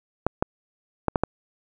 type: clicks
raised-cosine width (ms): 1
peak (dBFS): -6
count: 5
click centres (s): 0.266 / 0.425 / 1.083 / 1.158 / 1.236
effects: none